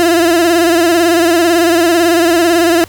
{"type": "tone with vibrato", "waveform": "30% pulse", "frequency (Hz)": 338.6, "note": "E4", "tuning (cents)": 46, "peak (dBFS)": -5, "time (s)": [0, 2.84], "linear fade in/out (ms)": 0, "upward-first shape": "sine", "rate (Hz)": 18, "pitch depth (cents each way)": 74, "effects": ["added 99 Hz sine -36 dBFS peak until 2.88 s", "pink hiss -39 dBFS RMS until 2.88 s"]}